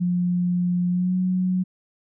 sine tone with pitch glide, 177.6 to 183.86 Hz, F3 to F#3, +29 to -11 cents, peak -19 dBFS, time 0-1.64 s, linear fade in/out 20 ms, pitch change +60 cents, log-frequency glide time 0.89-1.15 s, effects none

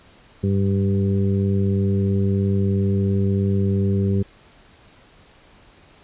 harmonic tone with a mistuned harmonic, 98 Hz, G2, in tune, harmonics 1 / 2 / 3 / 4 / 5, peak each -19 / -21 / -35 / -26 / -36 dBFS, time 0.43-4.23 s, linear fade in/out 10 ms, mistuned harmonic 1, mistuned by +18 cents, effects pink hiss -51 dBFS RMS until 6.03 s + resampled to 8000 Hz

